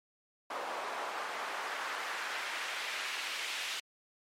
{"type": "noise with band-pass filter sweep", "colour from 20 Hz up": "pink", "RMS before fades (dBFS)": -38, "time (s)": [0.5, 3.8], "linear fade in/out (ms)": 5, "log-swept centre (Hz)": [830, 3100], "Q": 1.1, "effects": ["high-pass 400 Hz 12 dB/octave", "MP3 64 kbps"]}